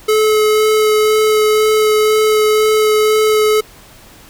square tone with vibrato, 430 Hz, A4, 40 cents flat, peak -10 dBFS, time 0.08-3.61 s, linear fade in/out 10 ms, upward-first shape sine, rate 2 Hz, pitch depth 9 cents each way, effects pink hiss -41 dBFS RMS until 4.29 s

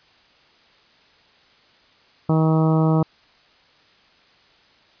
harmonic tone, 158.9 Hz, D#3, 37 cents sharp, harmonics 1 / 2 / 3 / 4 / 5 / 6 / 7 / 8, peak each -16 / -22 / -26 / -28 / -30 / -32 / -33 / -34 dBFS, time 2.29-3.03 s, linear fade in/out 5 ms, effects white hiss -55 dBFS RMS until 5 s + resampled to 11025 Hz

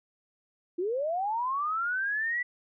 sine linear sweep, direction up, 332.8 to 1981 Hz, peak -27 dBFS, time 0.78-2.43 s, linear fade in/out 10 ms, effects none

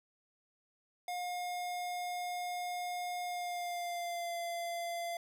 square tone with pitch glide, 714 to 686.5 Hz, F5 to F5, +38 to -30 cents, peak -37 dBFS, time 1.08-5.17 s, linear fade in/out 2 ms, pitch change -68 cents, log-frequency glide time 3.24-4.37 s, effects none

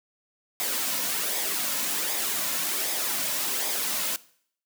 white noise with flanger, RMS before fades -28 dBFS, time 0.6-4.16 s, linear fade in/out 0 ms, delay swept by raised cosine 0.69 to 2.59 ms, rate 1.3 Hz, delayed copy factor -0.5, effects noise-tail reverb RT60 0.6 s tail -20 dB re dry + high-pass 200 Hz 12 dB/octave

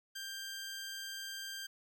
15% pulse tone, 1584 Hz, G6, 18 cents sharp, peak -35 dBFS, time 0.15-1.67 s, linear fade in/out 10 ms, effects none

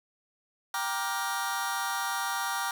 sawtooth chord, G minor seventh, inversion none, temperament just, 784 / 940.8 / 1176 / 1411.2 Hz, G5 / Bb5 / D6 / F6, 0 / +16 / +2 / +18 cents, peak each -31 / -30 / -31 / -31 dBFS, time 0.74-2.71 s, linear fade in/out 2 ms, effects none

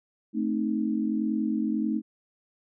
sine chord, A diminished, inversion none, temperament equal, 220 / 261.6 / 311.1 Hz, A3 / C4 / Eb4, 0 / 0 / 0 cents, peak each -27 / -31 / -29 dBFS, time 0.33-2.02 s, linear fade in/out 50 ms, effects none

